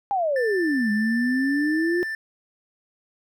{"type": "exponential two-way sweep", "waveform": "sine", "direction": "down then up", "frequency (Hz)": [824, 207.5, 360], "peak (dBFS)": -20, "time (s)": [0.11, 2.03], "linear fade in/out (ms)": 0, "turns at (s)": 0.91}
{"type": "tone", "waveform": "triangle", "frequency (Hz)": 1773, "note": "A6", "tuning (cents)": 13, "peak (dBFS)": -25, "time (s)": [0.36, 2.15], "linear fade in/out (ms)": 2}
{"effects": []}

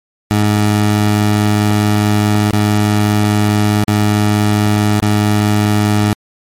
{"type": "tone with dropouts", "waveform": "20% pulse", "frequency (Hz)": 104.7, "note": "G#2", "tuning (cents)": 15, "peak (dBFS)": -5, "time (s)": [0.31, 6.13], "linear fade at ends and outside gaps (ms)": 0, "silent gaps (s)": [[2.508, 2.53], [3.839, 3.88], [5, 5.023]], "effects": ["MP3 64 kbps"]}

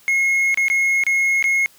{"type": "tone with dropouts", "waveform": "triangle", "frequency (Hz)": 2163, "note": "C#7", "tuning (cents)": -43, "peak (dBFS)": -13, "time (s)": [0.08, 1.66], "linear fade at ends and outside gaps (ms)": 0, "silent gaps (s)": [[0.544, 0.574], [0.683, 0.7], [1.037, 1.066], [1.426, 1.441]], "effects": ["white hiss -51 dBFS RMS until 1.78 s"]}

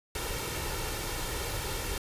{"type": "noise with comb filter", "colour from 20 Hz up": "pink", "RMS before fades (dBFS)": -34, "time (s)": [0.15, 1.98], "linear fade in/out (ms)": 2, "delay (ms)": 2.2, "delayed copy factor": 0.55, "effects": ["resampled to 32000 Hz"]}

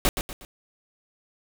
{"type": "noise with echo", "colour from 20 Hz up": "pink", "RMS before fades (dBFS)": -20, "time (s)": [0.05, 0.09], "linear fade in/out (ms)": 0, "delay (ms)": 120, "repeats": 3, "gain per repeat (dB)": -8, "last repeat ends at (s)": 0.45, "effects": []}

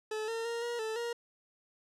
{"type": "tone with pitch steps", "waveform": "40% pulse", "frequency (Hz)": [432.2, 455.7, 466.1, 475.7, 440.1, 471.7], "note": ["A4", "A#4", "A#4", "A#4", "A4", "A#4"], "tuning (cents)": [-31, -39, 0, 35, 0, 20], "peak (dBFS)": -33, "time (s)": [0.11, 1.13], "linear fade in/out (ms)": 5, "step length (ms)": 170, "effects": ["low-pass 9000 Hz 12 dB/octave"]}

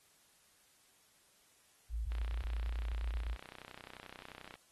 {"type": "tone", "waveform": "sine", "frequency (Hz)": 55.9, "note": "A1", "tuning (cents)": 28, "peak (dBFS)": -34, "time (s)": [1.89, 3.37], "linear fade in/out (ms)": 50}
{"type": "click train", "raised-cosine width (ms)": 0.3, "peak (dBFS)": -33, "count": 77, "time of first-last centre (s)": [2.12, 4.54], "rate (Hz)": 31.4}
{"effects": ["white hiss -68 dBFS RMS until 4.71 s", "AAC 32 kbps"]}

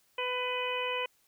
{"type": "harmonic tone", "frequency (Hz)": 499.4, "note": "B4", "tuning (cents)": 19, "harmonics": [1, 2, 3, 4, 5, 6], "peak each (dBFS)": [-35, -36, -45, -41, -36, -38], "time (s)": [0.18, 1.06], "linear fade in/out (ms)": 5, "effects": ["white hiss -69 dBFS RMS until 1.27 s"]}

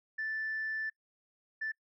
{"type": "tone bursts at uneven times", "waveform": "sine", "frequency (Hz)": 1760, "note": "A6", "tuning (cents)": 0, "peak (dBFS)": -32, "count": 2, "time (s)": [[0.18, 0.9], [1.61, 1.72]], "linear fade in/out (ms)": 10, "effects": ["noise-tail reverb RT60 0.1 s tail -26 dB re dry", "tanh soft clip ceiling -29 dBFS"]}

